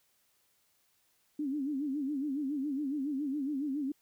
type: tone with vibrato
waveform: sine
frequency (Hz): 282.4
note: C#4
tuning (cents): +32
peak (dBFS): -31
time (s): 1.39-3.92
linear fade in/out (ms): 5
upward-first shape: sine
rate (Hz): 7.2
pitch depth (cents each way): 130
effects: white hiss -72 dBFS RMS until 4.01 s